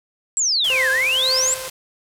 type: exponential two-way sweep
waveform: sine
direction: down then up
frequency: 7902 to 1568 to 7902 Hz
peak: -16 dBFS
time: 0.37-1.54 s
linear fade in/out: 0 ms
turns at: 0.9 s
type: band-stop noise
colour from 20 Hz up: white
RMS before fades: -30 dBFS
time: 0.64-1.7 s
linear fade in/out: 5 ms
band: 170 to 330 Hz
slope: 96 dB/octave
type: tone with tremolo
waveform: sawtooth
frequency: 520 Hz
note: C5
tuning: 11 cents flat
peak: -19 dBFS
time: 0.7-1.68 s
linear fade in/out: 0 ms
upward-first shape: sine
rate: 1.9 Hz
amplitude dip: 65%
effects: low-pass 12000 Hz 12 dB/octave